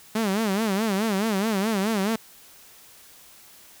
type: tone with vibrato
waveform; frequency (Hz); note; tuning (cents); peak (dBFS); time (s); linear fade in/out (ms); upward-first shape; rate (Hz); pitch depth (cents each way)
sawtooth; 207.7; G#3; 0; -18; 0.15-2.16; 5; sine; 4.7; 160
effects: white hiss -50 dBFS RMS until 3.8 s